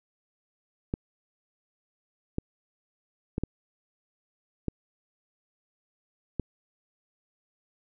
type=clicks; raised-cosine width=3 ms; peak=-15 dBFS; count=6; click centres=0.939 / 2.384 / 3.381 / 3.436 / 4.683 / 6.397 s; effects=none